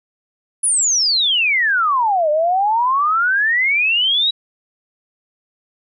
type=exponential two-way sweep; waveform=sine; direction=down then up; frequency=10330 to 590 to 3918 Hz; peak=-13 dBFS; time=0.63-4.31 s; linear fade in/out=10 ms; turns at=2.3 s; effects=none